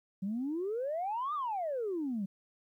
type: exponential two-way sweep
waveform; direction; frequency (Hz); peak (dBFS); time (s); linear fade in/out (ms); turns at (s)
sine; up then down; 185 to 1244.5 to 185; -31; 0.22-2.26; 10; 1.34
effects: tanh soft clip ceiling -28 dBFS + 12-bit